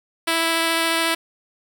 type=tone with vibrato; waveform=5% pulse; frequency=329.6 Hz; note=E4; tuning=in tune; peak=-7 dBFS; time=0.27-1.15 s; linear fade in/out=10 ms; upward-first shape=triangle; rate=14 Hz; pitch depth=9 cents each way; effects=none